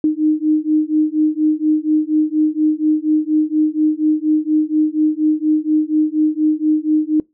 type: beating tone pair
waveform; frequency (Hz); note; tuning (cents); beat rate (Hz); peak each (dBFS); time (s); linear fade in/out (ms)
sine; 305.9 / 310.1; D#4 / D#4; -29 / -6; 4.2; -16; 0.04-7.2; 2
effects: noise-tail reverb RT60 0.2 s tail -24 dB re dry